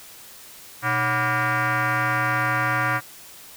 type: tone with frequency modulation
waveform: sine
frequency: 123.47 Hz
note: B2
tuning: in tune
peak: -18 dBFS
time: 0.82-3.01 s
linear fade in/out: 50 ms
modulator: 431 Hz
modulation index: 4.3
effects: tanh soft clip ceiling -16 dBFS + white hiss -44 dBFS RMS until 3.56 s